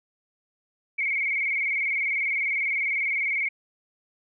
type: tone with vibrato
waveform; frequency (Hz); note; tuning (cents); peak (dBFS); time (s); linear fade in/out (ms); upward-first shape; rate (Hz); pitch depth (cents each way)
sine; 2220; C#7; +2; -23; 0.98-3.49; 10; square; 20; 58
effects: none